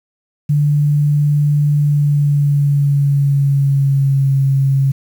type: tone with pitch glide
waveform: sine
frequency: 146.83 to 136.21 Hz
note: D3 to C#3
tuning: 0 to -30 cents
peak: -10 dBFS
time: 0.49-4.92 s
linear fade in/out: 10 ms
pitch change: -130 cents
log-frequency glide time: 1.75-4.35 s
effects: 7-bit